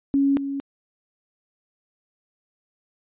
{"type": "tone pair in turn", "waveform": "sine", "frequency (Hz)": [277.2, 277.2], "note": ["C#4", "C#4"], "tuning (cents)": [0, 0], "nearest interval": "unison", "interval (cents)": 0, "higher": "neither", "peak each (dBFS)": [-16, -25], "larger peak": "first", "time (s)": [[0.14, 0.37], [0.37, 0.6]], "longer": "neither", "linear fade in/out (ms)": 0, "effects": ["resampled to 8000 Hz"]}